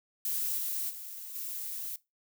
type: noise with level steps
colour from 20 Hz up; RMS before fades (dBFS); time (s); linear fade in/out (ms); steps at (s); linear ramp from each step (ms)
violet; -32 / -34 / -43 / -38; 0.25-1.96; 2; 0.57 / 0.89 / 1.34; 20
effects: noise-tail reverb RT60 0.2 s tail -19 dB re dry